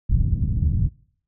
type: low-pass noise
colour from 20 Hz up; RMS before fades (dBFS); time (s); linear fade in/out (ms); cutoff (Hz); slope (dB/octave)
white; -20; 0.09-0.89; 10; 140; 24
effects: noise-tail reverb RT60 0.6 s tail -25 dB re dry